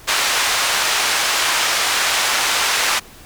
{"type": "band-pass noise", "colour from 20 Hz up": "pink", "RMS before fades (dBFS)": -18, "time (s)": [0.07, 3], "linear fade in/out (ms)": 20, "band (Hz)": [1000, 8000], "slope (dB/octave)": 12, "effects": ["pink hiss -42 dBFS RMS until 3.25 s"]}